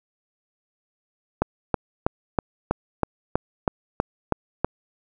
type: click train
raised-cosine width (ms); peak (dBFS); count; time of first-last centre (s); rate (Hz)
1; -5; 11; 1.42-4.646; 3.1
effects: none